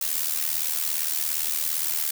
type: noise with amplitude modulation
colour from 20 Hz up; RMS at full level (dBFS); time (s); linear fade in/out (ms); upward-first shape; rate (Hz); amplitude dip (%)
blue; -23; 0.01-2.11; 5; sine; 77.5; 75
effects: none